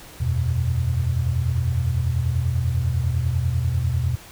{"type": "chord", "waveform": "sine", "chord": "E suspended second", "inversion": "none", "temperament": "equal", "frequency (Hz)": [82.41, 92.5, 123.47], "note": ["E2", "F#2", "B2"], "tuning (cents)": [0, 0, 0], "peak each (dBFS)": [-23, -26, -22], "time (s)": [0.2, 4.16], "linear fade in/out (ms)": 10, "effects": ["pink hiss -43 dBFS RMS until 4.31 s"]}